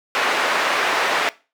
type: band-pass noise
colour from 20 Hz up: white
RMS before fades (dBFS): -20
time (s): 0.15-1.29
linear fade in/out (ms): 0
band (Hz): 480 to 1900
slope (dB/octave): 12
effects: noise-tail reverb RT60 0.3 s tail -19 dB re dry